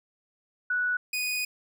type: tone pair in turn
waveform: sine / sawtooth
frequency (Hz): 1475 / 2481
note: F#6 / D#7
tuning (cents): -6 / -6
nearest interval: major sixth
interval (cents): 900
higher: second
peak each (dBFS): -24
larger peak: neither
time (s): 0.7-0.97 / 1.13-1.45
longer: second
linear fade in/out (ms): 5
effects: none